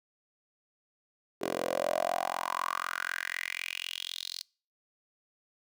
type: tone with high-pass filter sweep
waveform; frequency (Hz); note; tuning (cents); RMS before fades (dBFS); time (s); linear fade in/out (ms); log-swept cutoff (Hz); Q
10% pulse; 44; F1; +14; -34; 1.41-4.43; 10; 400 to 4500; 5.7
effects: noise-tail reverb RT60 0.4 s tail -26 dB re dry